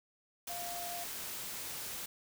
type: tone in noise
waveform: sine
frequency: 698.5 Hz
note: F5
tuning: in tune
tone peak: -42 dBFS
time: 0.49-1.04 s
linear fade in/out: 5 ms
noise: white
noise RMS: -42 dBFS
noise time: 0.47-2.06 s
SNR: -3 dB
effects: none